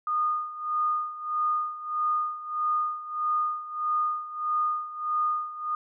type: tone with tremolo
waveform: sine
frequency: 1226 Hz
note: D#6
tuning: 26 cents flat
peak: -22 dBFS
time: 0.07-5.75 s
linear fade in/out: 2 ms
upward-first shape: sine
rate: 1.6 Hz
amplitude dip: 80%
effects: none